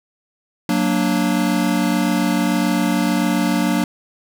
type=chord; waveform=square; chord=Gb augmented; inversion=none; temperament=equal with one note detuned; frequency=185 / 232 / 293.7 Hz; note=Gb3 / Bb3 / D4; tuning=0 / -8 / 0 cents; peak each=-21 dBFS; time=0.69-3.84 s; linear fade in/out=2 ms; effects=none